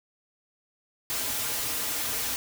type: noise with comb filter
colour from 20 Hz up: white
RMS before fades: -30 dBFS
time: 1.1-2.36 s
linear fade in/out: 0 ms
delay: 5.4 ms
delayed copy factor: -0.6
effects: none